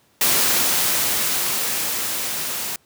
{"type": "noise with level ramp", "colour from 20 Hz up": "white", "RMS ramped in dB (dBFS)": [-17, -27], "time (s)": [0.21, 2.76], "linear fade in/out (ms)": 2, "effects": ["pink hiss -59 dBFS RMS until 2.85 s", "high-pass 100 Hz 12 dB/octave"]}